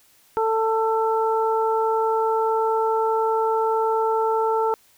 harmonic tone, 444.8 Hz, A4, 19 cents sharp, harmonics 1 / 2 / 3, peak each -21 / -22 / -28 dBFS, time 0.37-4.74 s, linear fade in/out 0 ms, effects white hiss -57 dBFS RMS until 4.97 s

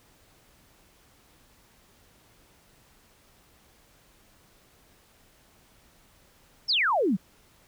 sine exponential sweep, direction down, 5588 to 164.81 Hz, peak -21 dBFS, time 6.68-7.17 s, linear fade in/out 20 ms, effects pink hiss -60 dBFS RMS until 7.67 s

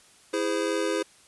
square chord, E augmented, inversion none, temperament just, 329.6 / 412 / 515 Hz, E4 / G#4 / B#4, 0 / -14 / -28 cents, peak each -30 dBFS, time 0.33-1.03 s, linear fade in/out 10 ms, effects white hiss -56 dBFS RMS until 1.27 s + resampled to 24000 Hz

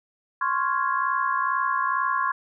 sine chord, Db major seventh, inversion third, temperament equal, 1046.5 / 1108.7 / 1396.9 / 1661.2 Hz, C6 / Db6 / F6 / Ab6, 0 / 0 / 0 / 0 cents, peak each -25 / -26 / -31 / -29 dBFS, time 0.41-2.32 s, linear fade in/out 5 ms, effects none

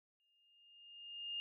sine tone with exponential growth, 2825 Hz, F7, 19 cents sharp, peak -38 dBFS, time 0.2-1.4 s, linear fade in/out 0 ms, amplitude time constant 260 ms, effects none

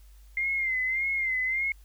sine tone with vibrato, 2093 Hz, C7, in tune, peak -25 dBFS, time 0.37-1.72 s, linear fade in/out 2 ms, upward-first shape sine, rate 1.7 Hz, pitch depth 64 cents each way, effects added 50 Hz sine -49 dBFS peak until 1.84 s + white hiss -64 dBFS RMS until 1.84 s

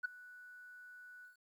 sine tone with ADSR envelope, 1480 Hz, F#6, in tune, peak -30 dBFS, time 0.03-1.37 s, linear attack 21 ms, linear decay 9 ms, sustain -22 dB, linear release 130 ms, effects tanh soft clip ceiling -30 dBFS + 12-bit

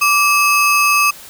square ring-modulated tone, 1878 Hz, A#6, 12 cents sharp, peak -8 dBFS, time 0.01-1.11 s, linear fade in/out 10 ms, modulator 711 Hz, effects white hiss -37 dBFS RMS until 1.29 s

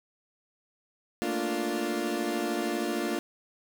30% pulse chord, Bb major seventh, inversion third, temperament equal, 220 / 233.1 / 293.7 / 349.2 Hz, A3 / Bb3 / D4 / F4, 0 / 0 / 0 / 0 cents, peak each -35 / -32 / -31 / -29 dBFS, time 1.22-3.19 s, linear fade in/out 0 ms, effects none

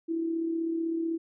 sine tone with amplitude modulation, 329.6 Hz, E4, in tune, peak -25 dBFS, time 0.08-1.18 s, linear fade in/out 20 ms, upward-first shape sine, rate 35.9 Hz, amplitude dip 45%, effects none

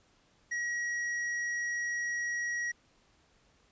triangle tone with tanh clipping, 1907 Hz, A#6, 39 cents sharp, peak -33 dBFS, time 0.51-2.72 s, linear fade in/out 10 ms, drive 14 dB, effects pink hiss -67 dBFS RMS until 3.71 s + resampled to 16000 Hz

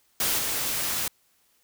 white noise with level steps, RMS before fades -25 / -28 dBFS, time 0.2-1.08 s, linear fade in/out 2 ms, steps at 0.38 s, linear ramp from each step 10 ms, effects white hiss -66 dBFS RMS until 1.63 s

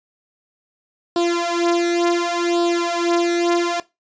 sawtooth tone with flanger, 344.3 Hz, F4, 25 cents flat, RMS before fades -19 dBFS, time 1.16-3.8 s, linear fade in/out 2 ms, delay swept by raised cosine 0.23 to 3.43 ms, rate 0.69 Hz, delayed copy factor +0.9, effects noise-tail reverb RT60 0.2 s tail -18 dB re dry + resampled to 16000 Hz

